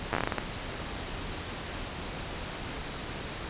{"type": "slowing click train", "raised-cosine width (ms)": 0.5, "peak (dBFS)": -12, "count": 10, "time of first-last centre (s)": [0.13, 0.383], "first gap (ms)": 9, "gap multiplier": 1.27, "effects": ["pink hiss -37 dBFS RMS until 3.49 s", "resampled to 8000 Hz"]}